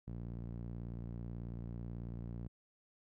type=tone with band-pass filter; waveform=sawtooth; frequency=58.27 Hz; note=A#1; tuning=in tune; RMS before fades=-44 dBFS; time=0.07-2.48 s; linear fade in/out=10 ms; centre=150 Hz; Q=1.1; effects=none